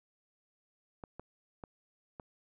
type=clicks; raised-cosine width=1 ms; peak=-30 dBFS; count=4; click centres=1.038 / 1.196 / 1.638 / 2.198 s; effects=none